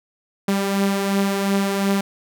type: beating tone pair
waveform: sawtooth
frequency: 197 / 199.8 Hz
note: G3 / G3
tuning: +9 / +33 cents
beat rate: 2.8 Hz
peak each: -15 / -22 dBFS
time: 0.48-2.01 s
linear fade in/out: 5 ms
effects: none